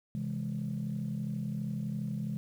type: chord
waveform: sine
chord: C augmented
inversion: none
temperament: equal with one note detuned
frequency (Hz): 132.72 / 164.81 / 207.7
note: C3 / E3 / G#3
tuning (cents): +25 / 0 / 0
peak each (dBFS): -36 / -37 / -35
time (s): 0.15-2.37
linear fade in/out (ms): 0
effects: tanh soft clip ceiling -26 dBFS + 10-bit